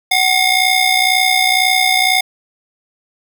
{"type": "ring-modulated tone", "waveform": "20% pulse", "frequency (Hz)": 1440, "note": "F#6", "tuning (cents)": -47, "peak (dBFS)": -3, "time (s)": [0.11, 2.21], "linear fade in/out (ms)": 5, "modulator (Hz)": 689, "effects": []}